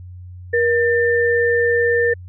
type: tone pair together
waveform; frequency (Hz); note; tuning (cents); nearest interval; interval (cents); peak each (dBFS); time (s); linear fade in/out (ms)
sine; 474.4 / 1791; A#4 / A6; +30 / +30; octave + major seventh; 2300; -15 / -18; 0.53-2.14; 10
effects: added 90 Hz sine -33 dBFS peak until 2.28 s